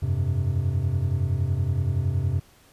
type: chord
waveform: triangle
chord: F suspended second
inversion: none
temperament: equal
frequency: 87.31 / 98 / 130.81 Hz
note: F2 / G2 / C3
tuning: 0 / 0 / 0 cents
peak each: -24 dBFS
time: 0.02-2.4 s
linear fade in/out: 10 ms
effects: pink hiss -56 dBFS RMS until 2.72 s + resampled to 32000 Hz